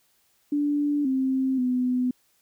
sine tone with pitch steps, 291.3 / 263.6 / 251 Hz, D4 / C4 / B3, -14 / +13 / +28 cents, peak -21 dBFS, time 0.52-2.11 s, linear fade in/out 5 ms, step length 530 ms, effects white hiss -66 dBFS RMS until 2.41 s

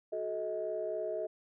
sine tone cluster, 369.1 / 432.8 / 634 Hz, F#4 / A4 / D#5, -4 / -29 / +32 cents, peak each -40 / -38 / -35 dBFS, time 0.12-1.27 s, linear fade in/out 10 ms, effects tanh soft clip ceiling -24 dBFS

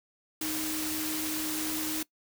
sine tone in noise, 311.1 Hz, D#4, in tune, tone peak -34 dBFS, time 0.41-2.03 s, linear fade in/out 5 ms, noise white, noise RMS -34 dBFS, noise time 0.41-2.03 s, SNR -3 dB, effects noise-tail reverb RT60 0.1 s tail -22 dB re dry

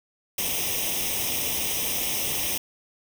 white noise with comb filter, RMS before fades -27 dBFS, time 0.38-2.58 s, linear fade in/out 5 ms, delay 0.34 ms, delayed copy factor +0.8, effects none

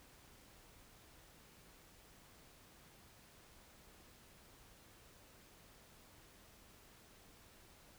silence, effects pink hiss -63 dBFS RMS until 7.98 s

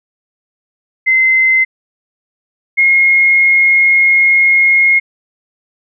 sine tone pair in turn, 2064 / 2151 Hz, C7 / C7, -24 / +47 cents, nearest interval minor second, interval 71 cents, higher second, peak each -7 / -6 dBFS, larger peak second, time 1.06-1.65 / 2.77-5 s, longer second, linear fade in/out 20 ms, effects none

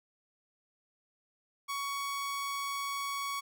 sawtooth tone, 1119 Hz, C#6, 16 cents sharp, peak -30 dBFS, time 1.68-3.41 s, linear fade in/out 20 ms, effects none

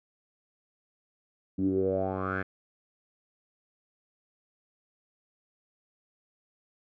10% pulse tone with low-pass filter sweep, 94.7 Hz, F#2, 41 cents sharp, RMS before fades -29 dBFS, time 1.58-2.43 s, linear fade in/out 10 ms, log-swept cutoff 240 to 1800 Hz, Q 6.7, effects none

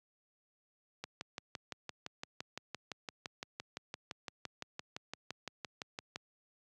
click train, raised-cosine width 0.2 ms, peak -23 dBFS, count 31, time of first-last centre 1.04-6.159 s, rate 5.86 Hz, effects high-pass 100 Hz 12 dB/octave + resampled to 24000 Hz

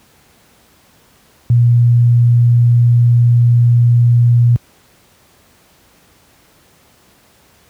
sine tone, 119.6 Hz, A#2, 45 cents sharp, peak -6 dBFS, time 1.5-4.56 s, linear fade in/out 0 ms, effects pink hiss -50 dBFS RMS until 7.69 s + high-pass 60 Hz 12 dB/octave

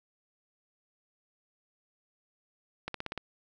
accelerating click train, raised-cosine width 0.3 ms, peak -19 dBFS, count 6, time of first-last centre 2.88-3.177 s, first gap 63 ms, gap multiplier 0.97, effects none

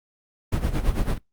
brown noise with tremolo, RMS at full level -20 dBFS, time 0.52-1.18 s, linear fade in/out 5 ms, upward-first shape sine, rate 9 Hz, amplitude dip 75%, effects noise-tail reverb RT60 0.2 s tail -26 dB re dry + Opus 32 kbps

